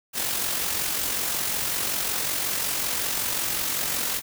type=noise with amplitude modulation; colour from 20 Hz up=white; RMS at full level=-25 dBFS; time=0.13-4.22 s; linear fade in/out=50 ms; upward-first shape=sine; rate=45.4 Hz; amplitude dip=40%; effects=none